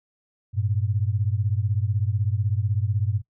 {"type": "beating tone pair", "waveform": "sine", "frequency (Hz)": [98, 114], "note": ["G2", "A#2"], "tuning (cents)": [0, -38], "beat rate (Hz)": 16, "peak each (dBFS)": [-23, -25], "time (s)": [0.53, 3.22], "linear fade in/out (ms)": 50, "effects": ["noise-tail reverb RT60 0.1 s tail -19 dB re dry"]}